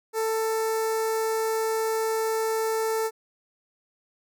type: tone with notch filter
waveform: sawtooth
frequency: 443.7 Hz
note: A4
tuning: 14 cents sharp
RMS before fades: -26 dBFS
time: 0.13-3.11 s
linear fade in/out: 50 ms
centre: 3100 Hz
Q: 0.84
effects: none